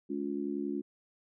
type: harmonic tone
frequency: 71 Hz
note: C#2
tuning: 42 cents sharp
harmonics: 3 / 4 / 5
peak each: -38 / -35 / -37 dBFS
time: 0.09-0.82 s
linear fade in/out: 20 ms
effects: none